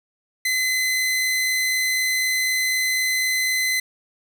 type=tone; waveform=sawtooth; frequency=2036 Hz; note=C7; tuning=48 cents flat; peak=-16 dBFS; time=0.45-3.8 s; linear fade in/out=5 ms; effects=none